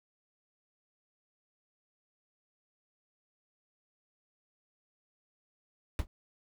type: noise with exponential decay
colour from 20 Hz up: brown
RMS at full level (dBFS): -21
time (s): 5.99-6.07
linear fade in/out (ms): 1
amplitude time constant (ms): 16
effects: none